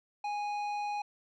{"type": "tone with tanh clipping", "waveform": "sine", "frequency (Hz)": 827, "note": "G#5", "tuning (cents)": -8, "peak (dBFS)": -34, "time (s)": [0.24, 1.02], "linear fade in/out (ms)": 5, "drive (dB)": 11, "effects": []}